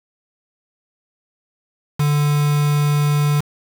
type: tone with quantisation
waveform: triangle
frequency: 146.83 Hz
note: D3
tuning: in tune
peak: -12 dBFS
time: 1.99-3.41 s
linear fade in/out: 10 ms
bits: 4
effects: none